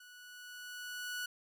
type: tone with level ramp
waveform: sawtooth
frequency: 1473 Hz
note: F#6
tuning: 8 cents flat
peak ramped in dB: -51 to -33 dBFS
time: 0-1.26 s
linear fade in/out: 5 ms
effects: none